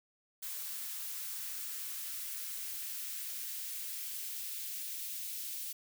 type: noise with high-pass filter sweep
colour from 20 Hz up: blue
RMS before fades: -41 dBFS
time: 0.42-5.73 s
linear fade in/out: 10 ms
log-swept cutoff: 960 to 2700 Hz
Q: 1
effects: none